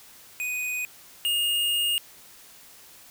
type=tone pair in turn; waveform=square; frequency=2489 / 2842 Hz; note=D#7 / F7; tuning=0 / +30 cents; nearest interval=major second; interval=230 cents; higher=second; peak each=-28 / -23 dBFS; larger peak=second; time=0.4-0.85 / 1.25-1.98 s; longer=second; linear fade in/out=0 ms; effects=white hiss -50 dBFS RMS until 3.1 s